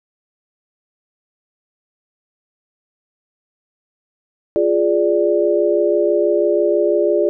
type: chord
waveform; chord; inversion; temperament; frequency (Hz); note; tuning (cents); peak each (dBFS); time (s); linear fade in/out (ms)
sine; D diminished; first; equal; 349.2 / 415.3 / 587.3; F4 / Ab4 / D5; 0 / 0 / 0; -17; 4.56-7.29; 0
effects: none